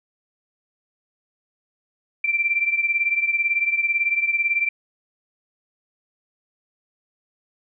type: beating tone pair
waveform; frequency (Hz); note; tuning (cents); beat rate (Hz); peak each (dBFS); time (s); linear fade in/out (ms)
sine; 2349 / 2367; D7 / D7; 0 / +13; 18; -20 / -24; 2.24-4.69; 5
effects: none